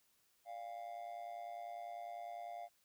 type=tone with amplitude modulation; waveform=triangle; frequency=698.5 Hz; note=F5; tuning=in tune; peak=-39 dBFS; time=0.45-2.69 s; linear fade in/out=50 ms; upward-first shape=sine; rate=110 Hz; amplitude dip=80%; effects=white hiss -75 dBFS RMS until 2.84 s